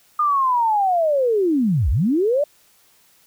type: linear two-way sweep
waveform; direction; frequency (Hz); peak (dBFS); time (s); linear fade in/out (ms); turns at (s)
sine; down then up; 1227 to 51.91 to 608; -15; 0.19-2.44; 5; 1.9
effects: white hiss -56 dBFS RMS until 3.26 s